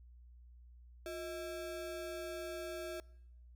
square ring-modulated tone, 493.9 Hz, B4, in tune, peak -39 dBFS, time 1.06-3 s, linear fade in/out 0 ms, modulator 140 Hz, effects noise-tail reverb RT60 0.9 s tail -24 dB re dry + added 60 Hz sine -55 dBFS peak until 3.55 s

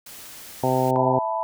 white noise, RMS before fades -41 dBFS, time 0.06-0.91 s, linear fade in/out 5 ms
harmonic tone, 129.4 Hz, C3, 19 cents flat, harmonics 1 / 2 / 3 / 4 / 5 / 6 / 7, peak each -26 / -26 / -26 / -26 / -26 / -26 / -26 dBFS, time 0.63-1.19 s, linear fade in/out 5 ms
sine chord, E suspended fourth, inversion none, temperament just, 659.3 / 879 / 988.9 Hz, E5 / A5 / B5, 0 / -2 / +2 cents, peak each -27 dBFS, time 0.96-1.43 s, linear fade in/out 0 ms
effects none

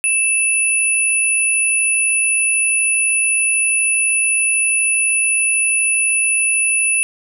sine tone pair together, 2637 / 9956 Hz, E7 / D#9, 0 / 0 cents, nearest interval octave + major seventh, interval 2300 cents, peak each -16 dBFS, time 0.04-7.03 s, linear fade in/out 0 ms, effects none

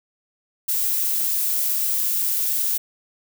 violet noise, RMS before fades -22 dBFS, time 0.68-2.78 s, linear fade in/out 10 ms, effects none

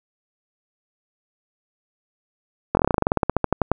slowing click train, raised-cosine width 1 ms, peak -3 dBFS, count 20, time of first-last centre 2.75-3.716 s, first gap 21 ms, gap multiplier 1.09, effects none

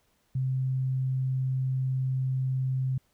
sine tone, 130.81 Hz, C3, in tune, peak -25 dBFS, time 0.35-2.98 s, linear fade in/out 5 ms, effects pink hiss -70 dBFS RMS until 3.13 s

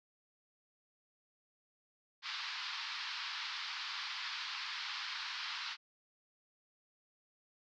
white band-pass noise, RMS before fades -42 dBFS, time 2.22-5.77 s, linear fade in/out 50 ms, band 930 to 4900 Hz, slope 48 dB/octave, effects none

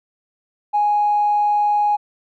triangle tone with tanh clipping, 830.6 Hz, G#5, in tune, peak -14 dBFS, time 0.73-1.97 s, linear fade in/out 20 ms, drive 4 dB, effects none

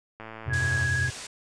click train, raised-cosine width 0.5 ms, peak -25 dBFS, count 73, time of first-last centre 0.2-0.849 s, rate 111 Hz
triangle chord, F suspended second, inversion none, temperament equal with one note detuned, 87.31 / 98 / 128.34 Hz, F2 / G2 / C3, 0 / 0 / -33 cents, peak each -29 / -31 / -27 dBFS, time 0.46-1.11 s, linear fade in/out 20 ms
sine tone with vibrato, 1661.2 Hz, G#6, in tune, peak -25 dBFS, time 0.49-1.11 s, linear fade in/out 50 ms, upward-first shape triangle, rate 17 Hz, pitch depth 17 cents each way
white low-pass noise, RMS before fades -40 dBFS, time 0.53-1.27 s, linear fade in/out 5 ms, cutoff 8800 Hz, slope 48 dB/octave
effects none

